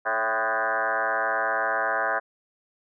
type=tone with frequency modulation; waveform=sine; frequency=1126 Hz; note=C#6; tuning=27 cents sharp; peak=-22 dBFS; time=0.05-2.2 s; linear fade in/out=20 ms; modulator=115 Hz; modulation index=5; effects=none